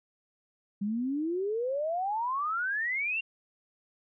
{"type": "exponential sweep", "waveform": "sine", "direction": "up", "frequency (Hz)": [196.2, 2794], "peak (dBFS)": -28, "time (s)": [0.81, 3.21], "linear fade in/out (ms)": 10, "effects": []}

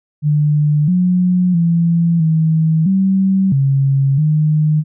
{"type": "tone with pitch steps", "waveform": "sine", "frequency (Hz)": [149.1, 180.8, 168.5, 159.6, 191.9, 137, 153.3], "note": ["D3", "F#3", "E3", "D#3", "G3", "C#3", "D#3"], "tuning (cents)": [27, -40, 38, 44, -37, -20, -25], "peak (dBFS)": -10, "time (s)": [0.22, 4.84], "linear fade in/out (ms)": 50, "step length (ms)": 660, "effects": []}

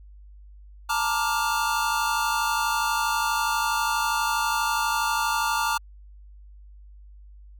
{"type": "chord", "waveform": "square", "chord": "Bb major seventh", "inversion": "third", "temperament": "equal with one note detuned", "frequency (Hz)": [880, 932.3, 1174.7, 1410.7], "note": ["A5", "Bb5", "D6", "F6"], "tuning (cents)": [0, 0, 0, 17], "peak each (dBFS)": -29, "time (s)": [0.89, 5.78], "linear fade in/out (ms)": 10, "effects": ["added 50 Hz sine -44 dBFS peak until 7.59 s"]}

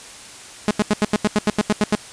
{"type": "tone bursts", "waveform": "sawtooth", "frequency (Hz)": 210.4, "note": "G#3", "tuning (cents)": 23, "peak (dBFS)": -10, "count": 12, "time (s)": [0.68, 1.952], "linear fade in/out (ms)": 0, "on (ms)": 29, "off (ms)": 84, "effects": ["white hiss -39 dBFS RMS until 2.12 s", "resampled to 22050 Hz"]}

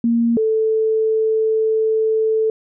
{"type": "tone pair in turn", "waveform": "sine", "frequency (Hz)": [233.1, 440], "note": ["A#3", "A4"], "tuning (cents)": [0, 0], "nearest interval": "major seventh", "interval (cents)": 1100, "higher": "second", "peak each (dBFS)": [-13, -14], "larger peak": "first", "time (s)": [[0.04, 0.37], [0.37, 2.5]], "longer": "second", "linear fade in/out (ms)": 2, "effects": []}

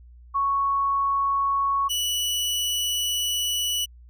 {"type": "tone pair in turn", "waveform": ["sine", "sawtooth"], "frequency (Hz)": [1108.7, 2952], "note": ["C#6", "F#7"], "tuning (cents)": [0, -5], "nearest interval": "octave + perfect fourth", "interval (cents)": 1695, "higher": "second", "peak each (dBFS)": -20, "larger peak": "neither", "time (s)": [[0.34, 1.89], [1.89, 3.86]], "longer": "second", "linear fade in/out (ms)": 20, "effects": ["added 60 Hz sine -45 dBFS peak until 4.09 s"]}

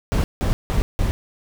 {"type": "noise bursts", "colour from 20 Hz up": "brown", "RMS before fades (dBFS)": -19, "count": 4, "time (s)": [0.12, 1.11], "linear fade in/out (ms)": 0, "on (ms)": 120, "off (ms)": 170, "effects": []}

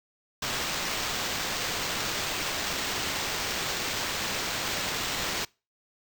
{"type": "noise with sample-and-hold", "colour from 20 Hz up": "violet", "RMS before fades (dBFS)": -31, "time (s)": [0.42, 5.45], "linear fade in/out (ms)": 5, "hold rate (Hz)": 11025, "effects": ["noise-tail reverb RT60 0.3 s tail -25 dB re dry"]}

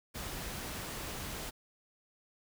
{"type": "noise", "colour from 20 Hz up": "pink", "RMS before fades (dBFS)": -41, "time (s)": [0.14, 1.51], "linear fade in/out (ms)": 20, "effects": []}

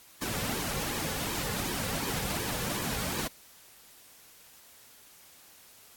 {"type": "noise with flanger", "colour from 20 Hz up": "pink", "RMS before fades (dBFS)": -33, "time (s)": [0.21, 3.28], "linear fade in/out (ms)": 10, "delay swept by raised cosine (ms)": [1.4, 3.2], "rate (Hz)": 2.7, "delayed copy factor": -0.65, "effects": ["white hiss -55 dBFS RMS until 5.96 s", "AAC 64 kbps"]}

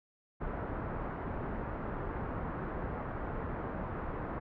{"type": "low-pass noise", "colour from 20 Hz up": "pink", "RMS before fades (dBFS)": -38, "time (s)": [0.4, 4.4], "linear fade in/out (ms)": 20, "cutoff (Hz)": 1500, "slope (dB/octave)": 24, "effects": []}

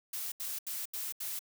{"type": "noise bursts", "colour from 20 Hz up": "blue", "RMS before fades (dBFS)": -38, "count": 5, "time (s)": [0.13, 1.392], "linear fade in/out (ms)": 5, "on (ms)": 190, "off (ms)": 78, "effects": []}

